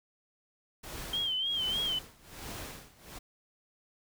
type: noise with tremolo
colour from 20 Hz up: pink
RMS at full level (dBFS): -41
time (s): 0.83-3.19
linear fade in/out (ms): 10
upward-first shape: sine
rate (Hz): 1.3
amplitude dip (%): 90
type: tone with vibrato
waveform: sine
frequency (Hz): 3155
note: G7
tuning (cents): +10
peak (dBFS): -29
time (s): 1.13-1.99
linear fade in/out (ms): 5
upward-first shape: sine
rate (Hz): 3.3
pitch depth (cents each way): 78
effects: none